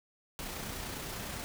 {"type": "noise with amplitude modulation", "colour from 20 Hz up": "pink", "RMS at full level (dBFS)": -39, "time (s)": [0.39, 1.44], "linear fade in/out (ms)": 0, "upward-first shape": "sine", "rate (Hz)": 29.9, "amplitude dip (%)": 30, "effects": []}